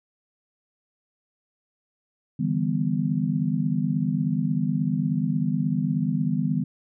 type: chord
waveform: sine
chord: E minor seventh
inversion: third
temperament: just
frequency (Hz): 148.33 / 164.81 / 197.78 / 247.2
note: D3 / E3 / G3 / B3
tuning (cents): +18 / 0 / +16 / +2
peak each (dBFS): -27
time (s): 2.39-6.64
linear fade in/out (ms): 10
effects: none